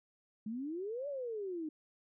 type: exponential two-way sweep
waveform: sine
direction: up then down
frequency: 207.7 to 587.3 to 300.5 Hz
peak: -37 dBFS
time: 0.46-1.69 s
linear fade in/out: 5 ms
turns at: 1.08 s
effects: none